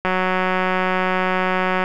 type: click train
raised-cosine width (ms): 0.5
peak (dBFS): -5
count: 332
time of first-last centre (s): 0.05-1.839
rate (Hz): 185
effects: none